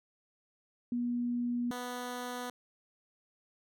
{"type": "tone pair in turn", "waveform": ["sine", "10% pulse"], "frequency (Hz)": [241.6, 246.8], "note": ["B3", "B3"], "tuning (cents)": [-38, -1], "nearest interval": "unison", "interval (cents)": 37, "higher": "second", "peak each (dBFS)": [-30, -29], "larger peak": "second", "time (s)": [[0.92, 1.71], [1.71, 2.5]], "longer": "neither", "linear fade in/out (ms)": 2, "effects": []}